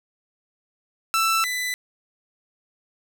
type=tone pair in turn; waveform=sawtooth; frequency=1329 / 1996.4 Hz; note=E6 / B6; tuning=+14 / +18 cents; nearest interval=perfect fifth; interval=704 cents; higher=second; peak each=-15 / -21 dBFS; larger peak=first; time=1.14-1.44 / 1.44-1.74 s; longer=neither; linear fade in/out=0 ms; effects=none